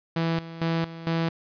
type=tone with tremolo; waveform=sawtooth; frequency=165.1 Hz; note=E3; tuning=3 cents sharp; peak=-19 dBFS; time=0.16-1.29 s; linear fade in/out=5 ms; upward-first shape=square; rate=2.2 Hz; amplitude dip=80%; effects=resampled to 11025 Hz + 10-bit